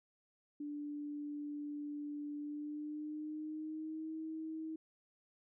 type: tone with pitch glide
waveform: sine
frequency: 293.1 to 317.8 Hz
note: D4 to D#4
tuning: -3 to +37 cents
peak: -40 dBFS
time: 0.6-4.76 s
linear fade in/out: 5 ms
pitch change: +140 cents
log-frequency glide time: 2.37-4.13 s
effects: none